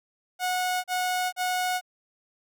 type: tone bursts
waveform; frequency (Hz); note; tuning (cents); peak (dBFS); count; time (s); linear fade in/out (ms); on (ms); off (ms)
sawtooth; 731; F#5; -21; -21; 3; 0.39-1.812; 50; 450; 36
effects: none